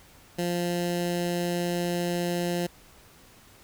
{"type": "tone with notch filter", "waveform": "15% pulse", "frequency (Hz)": 174.61, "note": "F3", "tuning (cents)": 0, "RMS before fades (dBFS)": -28, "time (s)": [0.38, 2.67], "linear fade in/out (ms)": 10, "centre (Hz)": 1200, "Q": 1.1, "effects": ["pink hiss -54 dBFS RMS until 3.63 s"]}